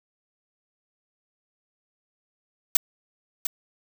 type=noise with echo; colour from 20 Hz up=blue; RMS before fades=-17 dBFS; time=2.75-2.77 s; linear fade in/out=2 ms; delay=700 ms; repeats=1; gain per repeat=-9 dB; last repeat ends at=3.47 s; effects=none